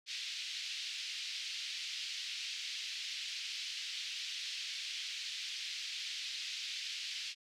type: band-pass noise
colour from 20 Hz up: white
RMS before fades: -42 dBFS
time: 0.06-7.35 s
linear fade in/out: 50 ms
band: 2400 to 4800 Hz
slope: 24 dB/octave
effects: none